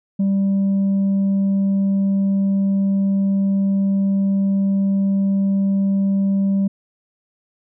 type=tone; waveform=sine; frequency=196 Hz; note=G3; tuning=in tune; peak=-12 dBFS; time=0.19-6.68 s; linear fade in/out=10 ms; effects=tanh soft clip ceiling -14 dBFS